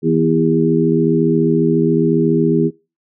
harmonic tone with a mistuned harmonic, 81 Hz, E2, 30 cents flat, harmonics 2 / 3 / 4 / 5, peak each -17 / -17 / -17 / -17 dBFS, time 0.02-2.71 s, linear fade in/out 50 ms, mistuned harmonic 4, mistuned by +35 cents, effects noise-tail reverb RT60 0.3 s tail -23 dB re dry

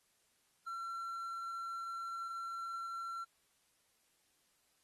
triangle tone, 1357 Hz, E6, 50 cents sharp, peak -38 dBFS, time 0.66-3.25 s, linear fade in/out 20 ms, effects white hiss -75 dBFS RMS until 4.83 s + AAC 32 kbps

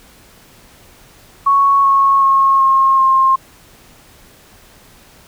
sine tone with pitch steps, 1108.7 / 1097.2 / 1085.9 / 1074.7 / 1063.5 Hz, C#6 / C#6 / C#6 / C6 / C6, 0 / -18 / -36 / +46 / +28 cents, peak -8 dBFS, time 1.46-3.36 s, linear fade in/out 10 ms, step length 380 ms, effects pink hiss -45 dBFS RMS until 5.27 s

